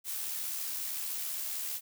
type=noise with amplitude modulation; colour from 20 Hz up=blue; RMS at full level=-35 dBFS; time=0.04-1.81 s; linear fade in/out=50 ms; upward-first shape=sine; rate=75.4 Hz; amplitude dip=30%; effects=none